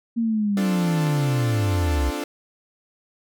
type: linear sweep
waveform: sine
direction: down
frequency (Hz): 234.6 to 61.3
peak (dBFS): -19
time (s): 0.16-2.11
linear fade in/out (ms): 20
type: chord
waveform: sawtooth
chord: D minor seventh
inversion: third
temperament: equal with one note detuned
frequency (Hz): 261.6 / 293.7 / 347.8 / 440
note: C4 / D4 / F4 / A4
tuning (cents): 0 / 0 / -7 / 0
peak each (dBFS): -30 / -25 / -29 / -30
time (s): 0.57-2.24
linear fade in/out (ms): 2
effects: none